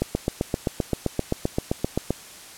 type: click train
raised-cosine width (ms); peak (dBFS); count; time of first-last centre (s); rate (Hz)
2; -8; 17; 0.02-2.106; 7.67
effects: white hiss -43 dBFS RMS until 2.57 s + low-pass 11000 Hz 12 dB/octave